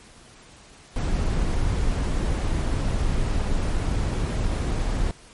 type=noise; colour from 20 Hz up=brown; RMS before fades=-23 dBFS; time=0.96-5.11 s; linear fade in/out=0 ms; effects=pink hiss -49 dBFS RMS until 5.33 s + MP3 48 kbps